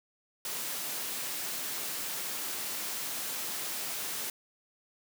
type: high-pass noise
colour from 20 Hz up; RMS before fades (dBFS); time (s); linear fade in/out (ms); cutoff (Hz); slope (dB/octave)
white; -36; 0.45-4.3; 2; 160; 12
effects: none